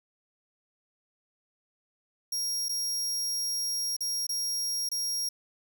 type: tone with dropouts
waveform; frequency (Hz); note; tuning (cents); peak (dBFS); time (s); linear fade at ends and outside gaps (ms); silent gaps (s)
sawtooth; 5600; F8; +4; -26; 2.32-5.29; 5; 2.685-2.692 / 3.966-4.006 / 4.268-4.291 / 4.89-4.915
effects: none